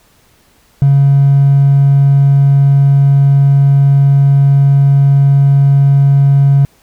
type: tone with hard clipping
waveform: triangle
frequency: 139.2 Hz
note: C#3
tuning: 8 cents sharp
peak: -5 dBFS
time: 0.82-6.65 s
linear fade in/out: 0 ms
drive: 4 dB
effects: pink hiss -50 dBFS RMS until 6.82 s